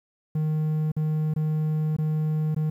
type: tone with dropouts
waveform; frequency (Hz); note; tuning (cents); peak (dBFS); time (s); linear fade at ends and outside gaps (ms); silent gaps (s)
triangle; 154.8; D#3; -9; -20; 0.35-2.7; 5; 0.918-0.965 / 1.339-1.361 / 1.966-1.984 / 2.547-2.563
effects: 10-bit